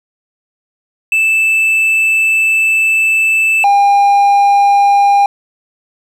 triangle tone pair in turn, 2637 / 804.6 Hz, E7 / G5, 0 / +45 cents, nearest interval octave + major sixth, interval 2055 cents, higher first, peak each -7 / -4 dBFS, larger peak second, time 1.12-3.64 / 3.64-5.26 s, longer first, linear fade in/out 2 ms, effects none

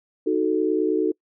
sine chord, D# diminished, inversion none, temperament equal, 311.1 / 370 / 440 Hz, D#4 / F#4 / A4, 0 / 0 / 0 cents, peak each -23 dBFS, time 0.26-1.12 s, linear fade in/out 10 ms, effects noise-tail reverb RT60 0.1 s tail -25 dB re dry

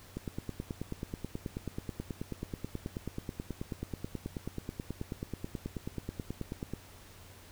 click train, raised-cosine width 3 ms, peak -23 dBFS, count 62, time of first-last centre 0.17-6.736 s, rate 9.29 Hz, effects added 92 Hz sine -56 dBFS peak until 7.51 s + pink hiss -55 dBFS RMS until 7.51 s

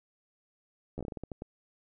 slowing click train, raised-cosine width 2 ms, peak -25 dBFS, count 11, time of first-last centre 0.98-1.421 s, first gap 12 ms, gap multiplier 1.27, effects none

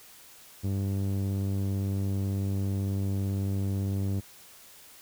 sawtooth tone with low-pass filter, 98 Hz, G2, in tune, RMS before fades -29 dBFS, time 0.63-4.21 s, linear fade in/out 20 ms, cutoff 330 Hz, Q 0.68, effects white hiss -52 dBFS RMS until 5.01 s

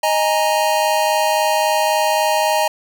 square chord, D# suspended fourth, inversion none, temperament just, 622.3 / 829.7 / 933.4 Hz, D#5 / G#5 / A#5, 0 / -2 / +2 cents, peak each -19 / -20 / -20 dBFS, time 0.03-2.68 s, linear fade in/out 5 ms, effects none

